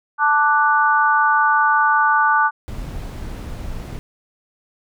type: chord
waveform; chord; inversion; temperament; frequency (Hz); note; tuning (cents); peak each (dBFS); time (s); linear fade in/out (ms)
sine; D major; second; equal; 880 / 1174.7 / 1480; A5 / D6 / F#6; 0 / 0 / 0; -17; 0.18-2.51; 50
type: noise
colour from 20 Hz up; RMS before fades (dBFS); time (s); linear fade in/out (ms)
brown; -29; 2.68-3.99; 0
effects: none